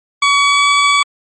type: tone with pitch glide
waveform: 20% pulse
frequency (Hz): 1132 to 1140.5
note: C#6 to C#6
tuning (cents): +36 to +49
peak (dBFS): -4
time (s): 0.22-1.03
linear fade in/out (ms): 5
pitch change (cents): +13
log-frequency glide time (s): 0.4-0.66
effects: MP3 32 kbps